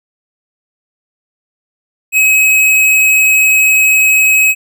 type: tone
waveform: square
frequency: 2552 Hz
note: D#7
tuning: 43 cents sharp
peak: -7 dBFS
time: 2.12-4.55 s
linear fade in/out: 50 ms
effects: none